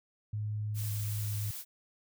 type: tone with pitch glide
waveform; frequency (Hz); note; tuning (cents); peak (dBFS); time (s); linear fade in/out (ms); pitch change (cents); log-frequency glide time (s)
sine; 105.9 to 104.5; G#2 to G#2; +34 to +11; -32; 0.33-1.51; 5; -23; 0.84-0.99
type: noise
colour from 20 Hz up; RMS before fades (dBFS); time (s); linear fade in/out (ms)
blue; -42; 0.74-1.65; 50
effects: none